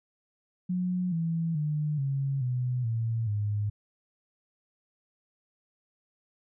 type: tone with pitch steps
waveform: sine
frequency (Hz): 181.1 / 165.11 / 150.54 / 137.25 / 125.13 / 114.09 / 104.01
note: F#3 / E3 / D3 / C#3 / B2 / A#2 / G#2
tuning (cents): -37 / +3 / +43 / -17 / +23 / -37 / +3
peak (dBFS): -26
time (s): 0.69-3.7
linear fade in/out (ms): 10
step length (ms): 430
effects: none